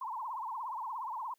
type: tone with vibrato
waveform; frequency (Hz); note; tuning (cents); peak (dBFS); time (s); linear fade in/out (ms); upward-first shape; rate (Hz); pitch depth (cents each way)
sine; 966; B5; -39; -36; 0.01-1.34; 5; triangle; 17; 240
effects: white hiss -75 dBFS RMS until 1.38 s + high-pass 200 Hz 12 dB/octave